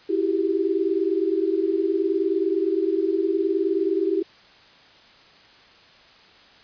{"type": "tone cluster", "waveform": "sine", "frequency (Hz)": [330.1, 379.8, 399.1], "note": ["E4", "F#4", "G4"], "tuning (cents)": [2, 45, 31], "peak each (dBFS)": -24, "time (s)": [0.09, 4.23], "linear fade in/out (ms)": 10, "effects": ["white hiss -51 dBFS RMS until 6.63 s", "resampled to 11025 Hz"]}